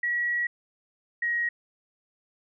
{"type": "tone pair in turn", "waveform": "sine", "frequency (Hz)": [1921, 1891.3], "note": ["B6", "A#6"], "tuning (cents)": [-48, 25], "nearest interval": "unison", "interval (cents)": 27, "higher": "first", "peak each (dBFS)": -24, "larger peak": "neither", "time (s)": [[0.03, 0.47], [1.22, 1.49]], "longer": "first", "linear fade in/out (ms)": 5, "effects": []}